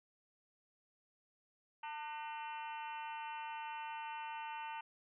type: harmonic tone with a mistuned harmonic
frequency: 300.4 Hz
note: D4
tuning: 39 cents sharp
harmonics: 3 / 4 / 5 / 6 / 7 / 8 / 9 / 10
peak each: -43 / -55 / -53 / -58 / -60 / -57 / -53 / -58 dBFS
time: 1.83-4.81 s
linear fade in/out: 5 ms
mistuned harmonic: 6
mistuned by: +63 cents
effects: none